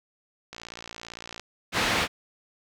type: click train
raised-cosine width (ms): 0.2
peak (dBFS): -21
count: 51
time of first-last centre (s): 0.53-1.397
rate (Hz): 57.7
type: low-pass noise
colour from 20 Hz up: white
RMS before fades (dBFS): -25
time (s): 1.72-2.08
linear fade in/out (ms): 50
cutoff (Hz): 2900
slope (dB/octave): 12
effects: none